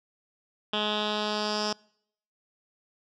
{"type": "tone with low-pass filter sweep", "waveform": "10% pulse", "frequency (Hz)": 211, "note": "G#3", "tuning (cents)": 28, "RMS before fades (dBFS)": -29, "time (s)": [0.73, 1.73], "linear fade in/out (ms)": 5, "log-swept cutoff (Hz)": [3300, 5300], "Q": 5.6, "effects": ["noise-tail reverb RT60 0.7 s tail -26 dB re dry"]}